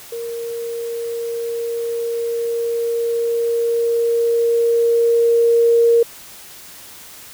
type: tone with level ramp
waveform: sine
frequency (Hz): 466.2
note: A#4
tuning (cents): 0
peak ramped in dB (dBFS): -24 to -9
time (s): 0.12-6.03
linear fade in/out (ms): 5
effects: white hiss -39 dBFS RMS until 7.33 s